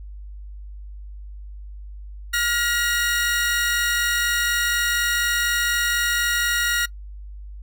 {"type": "tone pair together", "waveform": "sawtooth", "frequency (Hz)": [1419, 1906.7], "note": ["F6", "A#6"], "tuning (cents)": [27, 39], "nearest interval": "perfect fourth", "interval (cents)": 512, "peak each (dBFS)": -19, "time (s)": [2.33, 6.86], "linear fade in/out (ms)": 10, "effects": ["noise-tail reverb RT60 0.1 s tail -23 dB re dry", "added 50 Hz sine -34 dBFS peak until 7.62 s"]}